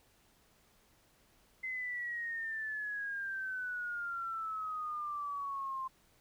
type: exponential sweep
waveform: sine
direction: down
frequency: 2062 to 1046.5 Hz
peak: -36 dBFS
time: 1.63-5.88 s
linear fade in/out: 10 ms
effects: pink hiss -68 dBFS RMS until 6.2 s